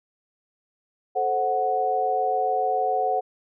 sine chord, F# diminished, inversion first, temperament equal with one note detuned, 436.2 / 523.3 / 740 Hz, A4 / C5 / F#5, -15 / 0 / 0 cents, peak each -28 / -28 / -22 dBFS, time 1.15-3.21 s, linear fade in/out 20 ms, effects none

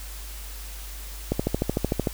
click train, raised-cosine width 2 ms, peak -9 dBFS, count 11, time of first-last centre 1.32-2.072 s, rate 13.3 Hz, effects added 50 Hz sine -36 dBFS peak until 2.13 s + white hiss -42 dBFS RMS until 2.13 s

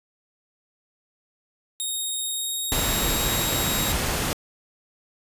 10% pulse tone with pitch glide, 3729 to 3792 Hz, A#7 to A#7, 0 to +29 cents, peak -19 dBFS, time 1.8-3.92 s, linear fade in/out 0 ms, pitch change +29 cents, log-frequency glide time 2.27-3.29 s
pink noise, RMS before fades -25 dBFS, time 2.72-4.33 s, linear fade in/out 0 ms
effects resampled to 32000 Hz

